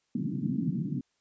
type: band-pass noise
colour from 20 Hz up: pink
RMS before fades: -31 dBFS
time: 0.15-1.01 s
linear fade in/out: 2 ms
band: 140 to 280 Hz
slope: 48 dB/octave
effects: white hiss -75 dBFS RMS until 1.2 s + resampled to 16000 Hz